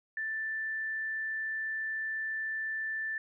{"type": "tone", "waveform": "sine", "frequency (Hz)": 1766, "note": "A6", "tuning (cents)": 6, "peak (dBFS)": -32, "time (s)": [0.17, 3.18], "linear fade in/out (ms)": 2, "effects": []}